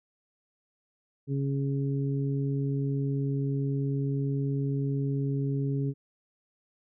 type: harmonic tone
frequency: 138.5 Hz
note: C#3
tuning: 1 cent flat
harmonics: 1 / 2 / 3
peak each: -27 / -33 / -37 dBFS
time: 1.27-5.94 s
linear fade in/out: 50 ms
effects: none